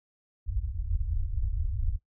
pink low-pass noise, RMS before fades -29 dBFS, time 0.46-1.99 s, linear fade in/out 50 ms, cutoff 100 Hz, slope 96 dB/octave, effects noise-tail reverb RT60 0.1 s tail -18 dB re dry

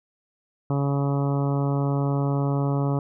harmonic tone, 140.3 Hz, C#3, 21 cents sharp, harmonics 1 / 2 / 3 / 4 / 5 / 6 / 7 / 8 / 9, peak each -22 / -28 / -32 / -34 / -36 / -38 / -39 / -40 / -41 dBFS, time 0.7-2.99 s, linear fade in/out 2 ms, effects none

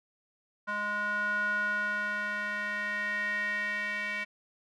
square tone with band-pass filter sweep, 207.3 Hz, G#3, 3 cents flat, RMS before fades -32 dBFS, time 0.67-4.25 s, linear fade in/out 20 ms, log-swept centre 1300 to 2100 Hz, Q 7.2, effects none

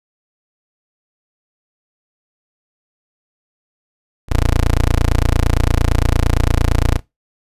15% pulse tone, 28.76 Hz, A#0, 22 cents flat, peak -6 dBFS, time 4.28-7 s, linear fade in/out 50 ms, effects noise-tail reverb RT60 0.2 s tail -20 dB re dry + resampled to 32000 Hz

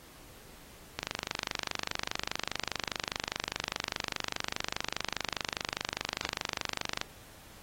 click train, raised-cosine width 0.2 ms, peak -13 dBFS, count 151, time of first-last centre 0.99-7.014 s, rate 24.9 Hz, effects pink hiss -54 dBFS RMS until 7.62 s + AAC 48 kbps

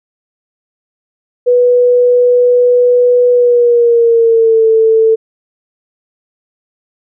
sine tone with pitch glide, 491.1 to 445.2 Hz, B4 to A4, -10 to +20 cents, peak -5 dBFS, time 1.46-5.16 s, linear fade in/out 20 ms, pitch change -170 cents, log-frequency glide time 3.31-4.66 s, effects none

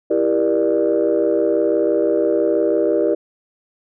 sine chord, E half-diminished seventh, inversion none, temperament just, 329.6 / 395.6 / 474.7 / 593.3 Hz, E4 / G4 / Bb4 / D5, 0 / +16 / +31 / +18 cents, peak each -19 dBFS, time 0.1-3.15 s, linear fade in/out 10 ms, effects tanh soft clip ceiling -7 dBFS

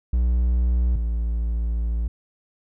triangle tone pair in turn, 60.4 / 57.01 Hz, B1 / A#1, -38 / -38 cents, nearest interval minor second, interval 100 cents, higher first, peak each -15 / -19 dBFS, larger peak first, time 0.13-0.96 / 0.96-2.08 s, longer second, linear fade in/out 5 ms, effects none

